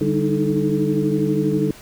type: tone cluster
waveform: sine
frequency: 148 / 197.4 / 303 / 315.3 / 434 Hz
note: D3 / G3 / D#4 / D#4 / A4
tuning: +14 / +12 / -46 / +23 / -24 cents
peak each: -23 dBFS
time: 0.01-1.71 s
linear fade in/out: 2 ms
effects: pink hiss -43 dBFS RMS until 1.81 s